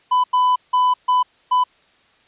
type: tone bursts at uneven times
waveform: triangle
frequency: 1000 Hz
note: B5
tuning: 21 cents sharp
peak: -11 dBFS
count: 5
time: 0.11-0.24 / 0.33-0.56 / 0.73-0.94 / 1.08-1.23 / 1.51-1.64 s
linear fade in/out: 10 ms
effects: white hiss -56 dBFS RMS until 2.27 s + resampled to 8000 Hz